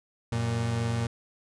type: tone pair together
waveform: 35% pulse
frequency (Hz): 92.5 / 116.54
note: F#2 / A#2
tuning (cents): 0 / 0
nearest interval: major third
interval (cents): 400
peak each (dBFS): -33 / -25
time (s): 0.32-1.07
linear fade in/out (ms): 5
effects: resampled to 22050 Hz